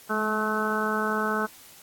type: harmonic tone with a mistuned harmonic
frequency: 215.6 Hz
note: A3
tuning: 35 cents flat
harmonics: 1 / 2 / 3 / 4 / 5 / 6 / 7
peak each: -30 / -31 / -35 / -34 / -33 / -30 / -30 dBFS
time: 0.09-1.47 s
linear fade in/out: 20 ms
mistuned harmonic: 1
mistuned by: -18 cents
effects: white hiss -50 dBFS RMS until 1.82 s + AAC 64 kbps